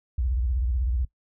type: tone with vibrato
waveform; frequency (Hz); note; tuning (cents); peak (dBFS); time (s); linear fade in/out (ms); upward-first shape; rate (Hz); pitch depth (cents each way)
sine; 61.74; B1; 0; -22; 0.18-1.05; 5; sine; 16; 250
effects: noise-tail reverb RT60 0.1 s tail -20 dB re dry